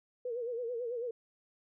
sine tone with vibrato, 477.6 Hz, A#4, 42 cents sharp, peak -34 dBFS, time 0.25-1.11 s, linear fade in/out 5 ms, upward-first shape sine, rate 9.1 Hz, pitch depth 90 cents each way, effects none

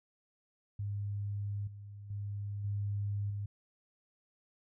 sine tone with level steps, 101.7 Hz, G#2, 36 cents flat, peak -34 / -45 / -36 / -32 / -35 dBFS, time 0.79-3.46 s, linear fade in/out 5 ms, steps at 1.67 / 2.1 / 2.64 / 3.3 s, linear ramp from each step 5 ms, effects none

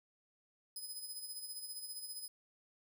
10% pulse tone with tremolo, 5030 Hz, D#8, 18 cents sharp, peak -36 dBFS, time 0.76-2.28 s, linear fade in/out 2 ms, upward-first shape sine, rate 15 Hz, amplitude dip 55%, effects none

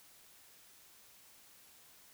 silence, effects white hiss -61 dBFS RMS until 2.13 s

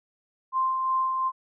sine tone with tremolo, 1046.5 Hz, C6, in tune, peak -21 dBFS, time 0.52-1.32 s, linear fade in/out 50 ms, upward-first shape sine, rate 2.8 Hz, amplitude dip 35%, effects none

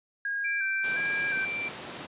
sine tone with vibrato, 1595 Hz, G6, 30 cents sharp, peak -28 dBFS, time 0.25-1.45 s, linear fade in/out 2 ms, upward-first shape square, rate 1.4 Hz, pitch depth 40 cents each way
sine tone, 2349 Hz, D7, in tune, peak -30 dBFS, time 0.44-1.69 s, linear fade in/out 10 ms
pink high-pass noise, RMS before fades -40 dBFS, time 0.83-2.07 s, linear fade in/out 20 ms, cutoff 180 Hz, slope 12 dB/octave
effects resampled to 8000 Hz

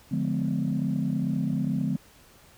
sine chord, D diminished seventh, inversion none, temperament just, 146.83 / 176.2 / 211.4 / 253.7 Hz, D3 / F3 / Ab3 / Cb4, 0 / +16 / +31 / +47 cents, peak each -29 dBFS, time 0.11-1.97 s, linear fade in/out 10 ms, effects tanh soft clip ceiling -17 dBFS + pink hiss -55 dBFS RMS until 2.57 s

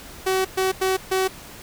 sawtooth tone bursts at uneven times, 378 Hz, F#4, 37 cents sharp, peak -15 dBFS, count 4, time 0.26-0.45 / 0.57-0.72 / 0.81-0.97 / 1.11-1.28 s, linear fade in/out 10 ms, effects pink hiss -41 dBFS RMS until 1.62 s

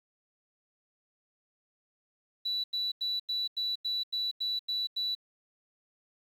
sine tone bursts, 3951 Hz, B7, in tune, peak -28 dBFS, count 10, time 2.45-5.151 s, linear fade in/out 10 ms, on 190 ms, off 89 ms, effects tanh soft clip ceiling -25 dBFS + 10-bit

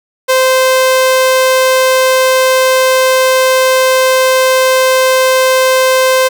sawtooth tone, 519 Hz, C5, 14 cents flat, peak -3 dBFS, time 0.28-6.29 s, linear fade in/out 20 ms, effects none

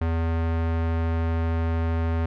square tone with low-pass filter, 82.41 Hz, E2, in tune, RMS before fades -24 dBFS, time 0.01-2.26 s, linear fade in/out 5 ms, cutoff 1900 Hz, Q 0.8, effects none

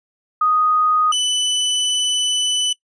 sine / sawtooth tone pair in turn, 1244.5 / 2993 Hz, D#6 / F#7, 0 / +19 cents, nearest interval octave + minor third, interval 1519 cents, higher second, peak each -13 dBFS, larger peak neither, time 0.41-1.12 / 1.12-2.73 s, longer second, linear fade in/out 5 ms, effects noise-tail reverb RT60 0.1 s tail -21 dB re dry + resampled to 22050 Hz

